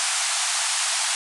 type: band-pass noise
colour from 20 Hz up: white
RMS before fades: -24 dBFS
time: 0-1.15 s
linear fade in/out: 0 ms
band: 670 to 10000 Hz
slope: 96 dB/octave
effects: none